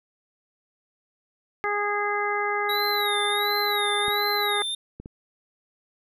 harmonic tone, 411.8 Hz, G#4, 15 cents flat, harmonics 1 / 2 / 3 / 4 / 5, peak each -29 / -29 / -29 / -31 / -30 dBFS, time 1.64-4.62 s, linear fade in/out 0 ms
square tone with vibrato, 3823 Hz, A#7, 43 cents sharp, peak -27 dBFS, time 2.69-4.75 s, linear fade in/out 5 ms, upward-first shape sine, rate 1.4 Hz, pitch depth 120 cents each way
clicks, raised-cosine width 3 ms, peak -25 dBFS, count 3, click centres 4.082 / 5 / 5.059 s
effects none

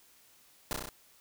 pink noise with echo, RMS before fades -33 dBFS, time 0.71-0.73 s, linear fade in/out 0 ms, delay 32 ms, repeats 5, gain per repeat -2 dB, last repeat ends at 0.89 s, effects white hiss -62 dBFS RMS until 1.2 s

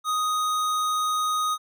sine tone with hard clipping, 1247 Hz, D#6, 3 cents sharp, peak -24 dBFS, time 0.04-1.58 s, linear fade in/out 50 ms, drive 18 dB, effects none

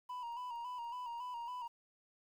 triangle tone with vibrato, 966 Hz, B5, 39 cents flat, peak -39 dBFS, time 0.09-1.68 s, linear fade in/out 10 ms, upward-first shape square, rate 3.6 Hz, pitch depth 50 cents each way, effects 11-bit

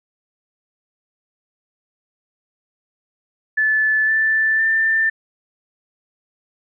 sine tone with pitch steps, 1740 / 1762.3 / 1784.8 Hz, A6 / A6 / A6, -20 / +2 / +24 cents, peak -14 dBFS, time 3.57-5.1 s, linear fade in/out 10 ms, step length 510 ms, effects none

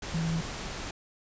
sine tone in noise, 164 Hz, E3, 9 cents flat, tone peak -27 dBFS, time 0.14-0.41 s, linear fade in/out 5 ms, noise pink, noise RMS -37 dBFS, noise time 0.02-0.91 s, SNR +7 dB, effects resampled to 16000 Hz

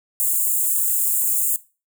white high-pass noise, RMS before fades -20 dBFS, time 0.2-1.56 s, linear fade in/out 0 ms, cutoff 7000 Hz, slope 96 dB/octave, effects noise-tail reverb RT60 0.3 s tail -18 dB re dry

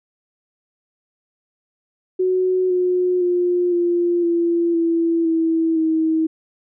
sine tone with pitch steps, 369.8 / 362.2 / 354.7 / 347.4 / 340.3 / 333.3 / 326.4 / 319.7 Hz, F#4 / F#4 / F4 / F4 / F4 / E4 / E4 / D#4, -1 / -37 / +27 / -9 / -45 / +19 / -17 / +47 cents, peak -15 dBFS, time 2.19-6.27 s, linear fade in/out 10 ms, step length 510 ms, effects none

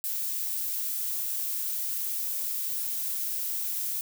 violet noise, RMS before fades -31 dBFS, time 0.04-4.01 s, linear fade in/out 0 ms, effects none

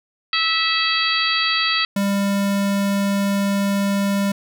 harmonic tone, 653 Hz, E5, 17 cents flat, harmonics 2 / 3 / 4 / 5 / 6 / 7, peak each -24 / -24 / -24 / -24 / -24 / -24 dBFS, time 0.33-1.85 s, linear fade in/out 2 ms
square tone, 199.2 Hz, G3, 28 cents sharp, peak -18 dBFS, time 1.96-4.32 s, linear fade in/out 5 ms
effects none

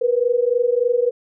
sine tone pair together, 473.4 / 496.8 Hz, A#4 / B4, +27 / +10 cents, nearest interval minor second, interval 83 cents, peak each -18 dBFS, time 0.01-1.11 s, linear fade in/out 10 ms, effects none

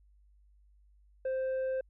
sine tone with tanh clipping, 523.3 Hz, C5, in tune, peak -31 dBFS, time 1.25-1.81 s, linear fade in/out 5 ms, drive 4 dB, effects added 50 Hz sine -60 dBFS peak until 1.89 s

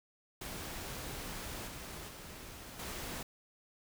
pink noise with level steps, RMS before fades -43 / -46 / -49 / -42 dBFS, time 0.41-3.23 s, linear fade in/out 5 ms, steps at 1.67 / 2.08 / 2.79 s, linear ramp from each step 5 ms, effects none

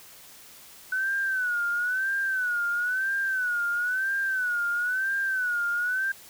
sine tone with vibrato, 1497 Hz, F#6, 20 cents sharp, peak -24 dBFS, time 0.92-6.12 s, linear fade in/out 5 ms, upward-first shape sine, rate 1 Hz, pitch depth 110 cents each way, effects white hiss -49 dBFS RMS until 6.29 s

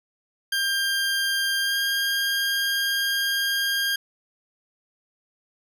20% pulse tone with pitch glide, 1595 to 1609.8 Hz, G6 to G6, +30 to +46 cents, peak -17 dBFS, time 0.52-3.96 s, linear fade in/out 5 ms, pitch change +16 cents, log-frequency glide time 1.6-1.76 s, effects none

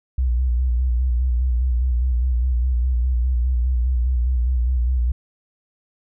sine tone with vibrato, 61.74 Hz, B1, in tune, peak -16 dBFS, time 0.18-5.12 s, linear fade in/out 5 ms, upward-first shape square, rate 4.9 Hz, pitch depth 59 cents each way, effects none

